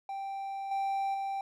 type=tone with level steps; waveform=triangle; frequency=784 Hz; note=G5; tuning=in tune; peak=-33 / -27 / -30 dBFS; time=0.09-1.41 s; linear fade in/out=2 ms; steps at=0.71 / 1.14 s; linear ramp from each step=5 ms; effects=none